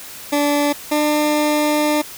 20% pulse tone pair in turn, 290.2 / 299.7 Hz, D4 / D4, -21 / +35 cents, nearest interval minor second, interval 56 cents, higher second, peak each -10 dBFS, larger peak neither, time 0.32-0.73 / 0.91-2.02 s, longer second, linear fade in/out 10 ms, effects white hiss -35 dBFS RMS until 2.17 s

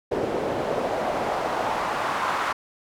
pink noise with band-pass filter sweep, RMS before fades -26 dBFS, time 0.11-2.53 s, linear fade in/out 10 ms, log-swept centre 430 to 1200 Hz, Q 1.8, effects none

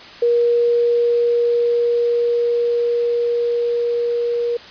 sine tone with level ramp, 475 Hz, A#4, 33 cents sharp, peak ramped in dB -12 to -17 dBFS, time 0.22-4.57 s, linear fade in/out 5 ms, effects white hiss -38 dBFS RMS until 4.7 s + resampled to 11025 Hz

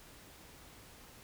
silence, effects pink hiss -56 dBFS RMS until 1.23 s

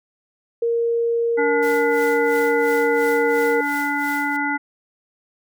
sine tone, 466.2 Hz, A#4, in tune, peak -17 dBFS, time 0.62-3.61 s, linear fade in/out 5 ms
harmonic tone, 287.5 Hz, D4, 37 cents flat, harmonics 1 / 3 / 5 / 7, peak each -25 / -25 / -25 / -25 dBFS, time 1.37-4.58 s, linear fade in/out 20 ms
white noise with tremolo, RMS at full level -37 dBFS, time 1.62-4.37 s, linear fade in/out 10 ms, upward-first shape sine, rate 2.9 Hz, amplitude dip 80%
effects none

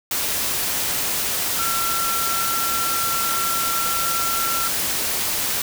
sine tone in noise, 1355 Hz, E6, 47 cents sharp, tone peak -24 dBFS, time 1.59-4.68 s, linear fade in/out 2 ms, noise white, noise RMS -23 dBFS, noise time 0.11-5.62 s, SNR -4 dB, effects none

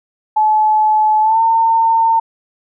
sine tone with pitch glide, 860 to 906.4 Hz, A5 to A#5, -40 to -49 cents, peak -9 dBFS, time 0.36-2.2 s, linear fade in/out 10 ms, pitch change +91 cents, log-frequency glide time 1.21-1.41 s, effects none

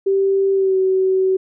sine tone with pitch glide, 390 to 378 Hz, G4 to F#4, -9 to +37 cents, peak -13 dBFS, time 0.06-1.37 s, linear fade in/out 10 ms, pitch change -54 cents, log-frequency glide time 0.53-0.77 s, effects none

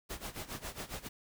pink noise with tremolo, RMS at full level -40 dBFS, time 0.09-1.09 s, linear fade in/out 20 ms, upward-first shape sine, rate 7.3 Hz, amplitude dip 85%, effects none

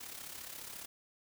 white noise with amplitude modulation, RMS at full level -44 dBFS, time 0-0.86 s, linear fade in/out 10 ms, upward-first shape sine, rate 34.4 Hz, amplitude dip 60%, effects none

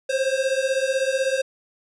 square beating tone pair, 523.3 / 539.3 Hz, C5 / C#5, 0 / -48 cents, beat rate 16 Hz, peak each -24 dBFS, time 0.09-1.42 s, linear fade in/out 10 ms, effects resampled to 22050 Hz

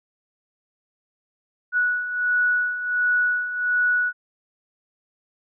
sine beating tone pair, 1469 / 1470.4 Hz, F#6 / F#6, -13 / -11 cents, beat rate 1.4 Hz, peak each -26 / -20 dBFS, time 1.72-4.13 s, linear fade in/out 50 ms, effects none

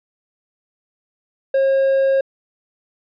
sine tone with hard clipping, 540 Hz, C#5, 45 cents flat, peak -14 dBFS, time 1.54-2.21 s, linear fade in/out 5 ms, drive 3 dB, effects resampled to 11025 Hz

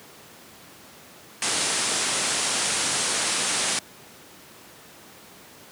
white low-pass noise, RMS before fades -25 dBFS, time 1.42-3.79 s, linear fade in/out 2 ms, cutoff 10000 Hz, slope 96 dB/octave, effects pink hiss -47 dBFS RMS until 5.71 s + high-pass 150 Hz 12 dB/octave

